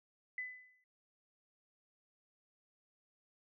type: tone with exponential decay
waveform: sine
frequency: 2006 Hz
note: B6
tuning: 26 cents sharp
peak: -36 dBFS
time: 0.38-0.84 s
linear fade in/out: 2 ms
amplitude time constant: 100 ms
effects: none